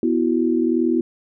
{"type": "chord", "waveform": "sine", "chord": "B suspended fourth", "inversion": "none", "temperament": "equal", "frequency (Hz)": [246.9, 329.6, 370], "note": ["B3", "E4", "F#4"], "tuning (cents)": [0, 0, 0], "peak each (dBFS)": [-20, -19, -23], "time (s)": [0.03, 1.01], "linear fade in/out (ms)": 2, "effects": []}